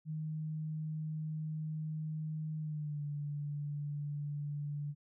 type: tone with pitch glide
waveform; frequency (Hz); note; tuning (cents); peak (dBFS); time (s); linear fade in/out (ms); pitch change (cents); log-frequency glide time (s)
sine; 155.56 to 145.98; D#3 to D3; 0 to -10; -36; 0.05-4.95; 50; -110; 2.58-3.03
effects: none